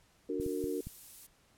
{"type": "chord", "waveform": "sine", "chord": "D augmented", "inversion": "none", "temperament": "just", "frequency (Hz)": [293.7, 367.1, 458.9], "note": ["D4", "F#4", "A#4"], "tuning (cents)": [0, -14, -27], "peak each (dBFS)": -37, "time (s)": [0.29, 0.81], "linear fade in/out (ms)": 5}
{"type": "clicks", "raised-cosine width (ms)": 5, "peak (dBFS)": -29, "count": 4, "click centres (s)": [0.399, 0.463, 0.641, 0.87]}
{"type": "noise", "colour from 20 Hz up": "violet", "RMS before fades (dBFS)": -47, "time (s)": [0.4, 1.27], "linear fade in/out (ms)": 10}
{"effects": ["pink hiss -67 dBFS RMS until 1.57 s", "low-pass 12000 Hz 12 dB/octave"]}